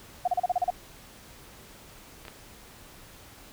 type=tone bursts; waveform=sine; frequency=719 Hz; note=F#5; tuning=50 cents flat; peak=-21 dBFS; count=8; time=0.25-0.704 s; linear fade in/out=5 ms; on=27 ms; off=34 ms
type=clicks; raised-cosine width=0.3 ms; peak=-28 / -24 dBFS; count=2; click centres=2.252 / 2.282 s
effects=pink hiss -50 dBFS RMS until 3.52 s